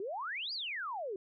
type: exponential two-way sweep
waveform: sine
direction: up then down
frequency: 364.6 to 4978 to 364.6 Hz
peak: -36 dBFS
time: 0-1.16 s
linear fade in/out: 2 ms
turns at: 0.53 s
effects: none